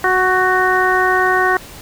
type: harmonic tone with a mistuned harmonic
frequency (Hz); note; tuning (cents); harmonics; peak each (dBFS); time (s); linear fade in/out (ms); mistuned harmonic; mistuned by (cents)
370; F#4; 0; 1 / 2 / 3 / 4 / 5; -18 / -18 / -18 / -18 / -18; 0.04-1.57; 2; 4; +18
effects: pink hiss -36 dBFS RMS until 1.81 s